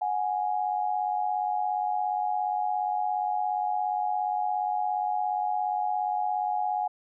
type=tone pair together; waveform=sine; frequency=733.4 / 830.6 Hz; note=F#5 / G#5; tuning=-15 / 0 cents; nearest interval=major second; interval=215 cents; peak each=-28 dBFS; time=0.01-6.88 s; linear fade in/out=10 ms; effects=none